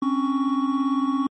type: tone cluster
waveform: triangle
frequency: 266.2 / 283.9 / 1116 Hz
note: C4 / C#4 / C#6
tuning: +30 / +41 / +11 cents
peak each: -20 / -23 / -26 dBFS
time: 0.02-1.27 s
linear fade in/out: 5 ms
effects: MP3 32 kbps